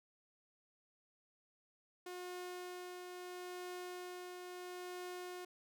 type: tone with tremolo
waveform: sawtooth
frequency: 360 Hz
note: F#4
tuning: 47 cents flat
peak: -40 dBFS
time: 2.06-5.45 s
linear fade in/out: 5 ms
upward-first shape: triangle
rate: 0.75 Hz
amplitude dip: 35%
effects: none